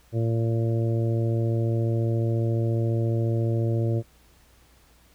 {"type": "harmonic tone", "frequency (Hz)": 114.3, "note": "A#2", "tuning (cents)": -34, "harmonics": [1, 2, 3, 4, 5, 6], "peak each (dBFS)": [-22, -34, -30, -35, -35, -44], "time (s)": [0.12, 4.03], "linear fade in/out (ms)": 50, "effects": ["added 60 Hz sine -59 dBFS peak until 5.14 s", "pink hiss -59 dBFS RMS until 5.14 s"]}